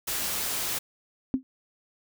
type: noise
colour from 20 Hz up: white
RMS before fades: -30 dBFS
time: 0.07-0.79 s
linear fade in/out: 10 ms
type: tone with exponential decay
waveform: sine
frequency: 261.6 Hz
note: C4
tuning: in tune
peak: -17 dBFS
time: 1.34-1.43 s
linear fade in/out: 0 ms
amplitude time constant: 19 ms
effects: none